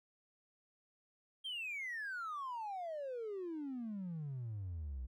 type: exponential sweep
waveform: triangle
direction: down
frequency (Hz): 3236 to 59.5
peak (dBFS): -37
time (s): 1.44-5.07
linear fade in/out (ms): 20
effects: tanh soft clip ceiling -36 dBFS